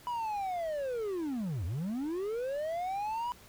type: linear two-way sweep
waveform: triangle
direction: down then up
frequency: 987.8 to 77 to 987.8 Hz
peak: -30 dBFS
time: 0.07-3.32 s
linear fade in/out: 0 ms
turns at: 1.65 s
effects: pink hiss -56 dBFS RMS until 3.48 s